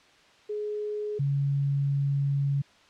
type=tone pair in turn; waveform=sine; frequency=420 / 140.16 Hz; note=G#4 / C#3; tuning=+19 / +19 cents; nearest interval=octave + perfect fifth; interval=1900 cents; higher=first; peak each=-29 / -23 dBFS; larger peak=second; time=0.49-1.19 / 1.19-2.62 s; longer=second; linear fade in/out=10 ms; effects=white hiss -57 dBFS RMS until 2.89 s + low-pass 4000 Hz 12 dB/octave